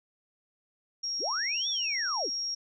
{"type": "tone", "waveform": "sine", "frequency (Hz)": 5588, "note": "F8", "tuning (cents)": 0, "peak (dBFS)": -30, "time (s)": [1.03, 2.55], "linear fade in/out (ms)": 10}
{"type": "linear two-way sweep", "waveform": "sine", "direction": "up then down", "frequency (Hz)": [193, 3607, 193], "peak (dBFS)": -31, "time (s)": [1.19, 2.3], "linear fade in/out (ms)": 50, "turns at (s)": 1.69}
{"effects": []}